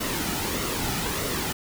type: noise with flanger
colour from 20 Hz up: pink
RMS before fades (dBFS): -28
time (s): 0-1.53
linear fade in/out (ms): 10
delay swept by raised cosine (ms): 1.2 to 1.89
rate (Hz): 1.6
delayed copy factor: -0.5
effects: none